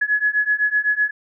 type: beating tone pair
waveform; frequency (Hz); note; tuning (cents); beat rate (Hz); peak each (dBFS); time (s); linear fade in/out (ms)
sine; 1689 / 1696.9; G#6 / G#6; +29 / +37; 7.9; -20 / -19; 0.01-1.11; 10
effects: none